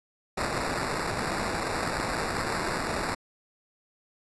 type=noise with sample-and-hold; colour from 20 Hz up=blue; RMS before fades=-30 dBFS; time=0.37-3.15 s; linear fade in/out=10 ms; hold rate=3150 Hz; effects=resampled to 24000 Hz